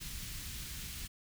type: band-stop noise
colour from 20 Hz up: pink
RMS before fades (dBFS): -43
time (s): 0-1.08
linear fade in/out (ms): 20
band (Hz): 150 to 2400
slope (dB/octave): 12
effects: none